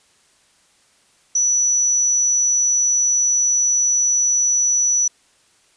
sine tone, 5920 Hz, F#8, in tune, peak -14 dBFS, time 1.35-5.08 s, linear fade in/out 5 ms, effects white hiss -57 dBFS RMS until 5.76 s + resampled to 22050 Hz

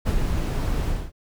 brown noise with ADSR envelope, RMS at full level -19 dBFS, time 0.05-1.12 s, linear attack 25 ms, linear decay 73 ms, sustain -4 dB, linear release 240 ms, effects none

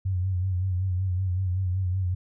sine tone with vibrato, 92.5 Hz, F#2, in tune, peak -23 dBFS, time 0.05-2.15 s, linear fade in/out 10 ms, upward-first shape sine, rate 5.3 Hz, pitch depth 62 cents each way, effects none

